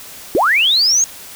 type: linear sweep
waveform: sine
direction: up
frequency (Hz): 280 to 6645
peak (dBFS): -10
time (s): 0.35-1.04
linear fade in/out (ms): 0
effects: white hiss -35 dBFS RMS until 1.35 s